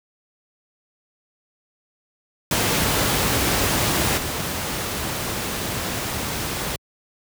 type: noise with level steps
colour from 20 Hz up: pink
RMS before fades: -20 / -26 dBFS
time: 2.51-6.76 s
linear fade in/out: 2 ms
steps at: 4.17 s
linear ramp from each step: 10 ms
effects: high-pass 60 Hz 12 dB/octave